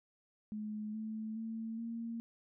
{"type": "tone with pitch steps", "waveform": "sine", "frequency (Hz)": [212.8, 218.5, 224.4, 230.5], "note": ["G#3", "A3", "A3", "A#3"], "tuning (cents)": [42, -12, 34, -19], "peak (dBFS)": -38, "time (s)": [0.52, 2.2], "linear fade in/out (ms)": 0, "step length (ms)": 420, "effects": []}